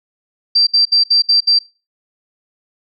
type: tone bursts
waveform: sine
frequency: 4699 Hz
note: D8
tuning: in tune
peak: -8 dBFS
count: 6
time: 0.55-1.59 s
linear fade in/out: 10 ms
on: 120 ms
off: 64 ms
effects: noise-tail reverb RT60 0.3 s tail -22 dB re dry